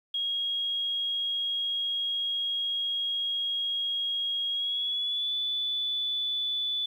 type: tone with pitch glide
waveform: sine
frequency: 3282 to 3475 Hz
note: G#7 to A7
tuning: -21 to -22 cents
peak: -27 dBFS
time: 0.14-6.86 s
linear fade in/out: 5 ms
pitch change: +99 cents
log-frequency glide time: 4.5-5.33 s
effects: 10-bit